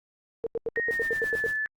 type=tone bursts; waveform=sine; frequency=460 Hz; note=A#4; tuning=23 cents flat; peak=-25 dBFS; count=10; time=0.44-1.464 s; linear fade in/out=0 ms; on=25 ms; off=86 ms
type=tone with pitch glide; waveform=sine; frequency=1864.7 to 1739.8 Hz; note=A#6 to A6; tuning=0 to -20 cents; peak=-26 dBFS; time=0.76-1.66 s; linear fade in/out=0 ms; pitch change=-120 cents; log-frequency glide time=0.91-1.29 s
type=noise with tremolo; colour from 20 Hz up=pink; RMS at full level=-43 dBFS; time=0.91-1.56 s; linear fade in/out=0 ms; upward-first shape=triangle; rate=9.1 Hz; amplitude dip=100%
effects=Opus 48 kbps